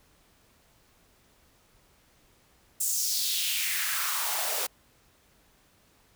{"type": "noise with high-pass filter sweep", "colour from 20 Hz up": "white", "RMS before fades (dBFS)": -29, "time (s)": [2.8, 4.67], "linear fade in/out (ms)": 10, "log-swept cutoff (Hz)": [8000, 480], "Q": 2.7, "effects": ["pink hiss -63 dBFS RMS until 6.15 s"]}